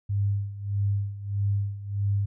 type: tone with tremolo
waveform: sine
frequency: 100.6 Hz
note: G2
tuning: 45 cents sharp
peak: -21 dBFS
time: 0.09-2.26 s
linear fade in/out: 10 ms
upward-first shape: sine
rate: 1.6 Hz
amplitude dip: 80%
effects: none